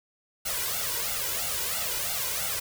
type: noise with flanger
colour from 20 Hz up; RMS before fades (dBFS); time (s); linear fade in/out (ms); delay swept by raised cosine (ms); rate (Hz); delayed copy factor
white; -30; 0.45-2.6; 10; 1.4 to 2.07; 3; +0.9
effects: none